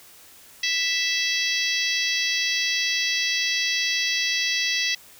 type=harmonic tone; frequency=659 Hz; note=E5; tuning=1 cent flat; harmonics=3 / 4 / 5 / 6 / 7 / 8 / 9; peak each=-27 / -28 / -29 / -30 / -30 / -31 / -32 dBFS; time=0.63-4.95 s; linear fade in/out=5 ms; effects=white hiss -49 dBFS RMS until 5.19 s